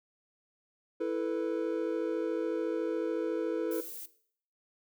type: chord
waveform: triangle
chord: E suspended fourth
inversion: none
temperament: equal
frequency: 329.6 / 440 / 493.9 Hz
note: E4 / A4 / B4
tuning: 0 / 0 / 0 cents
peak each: -32 / -32 / -32 dBFS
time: 1-3.81 s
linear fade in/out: 10 ms
type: noise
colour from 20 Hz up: violet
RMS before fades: -43 dBFS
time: 3.71-4.06 s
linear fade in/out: 5 ms
effects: noise-tail reverb RT60 0.6 s tail -17 dB re dry